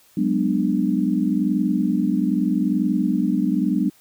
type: chord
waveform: sine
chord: G# half-diminished seventh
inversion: third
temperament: just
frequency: 186.89 / 207.7 / 249.2 / 299 Hz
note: F#3 / G#3 / B3 / D4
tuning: +18 / 0 / +16 / +31 cents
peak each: -23 dBFS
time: 0.17-3.9 s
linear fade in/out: 5 ms
effects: white hiss -55 dBFS RMS until 4 s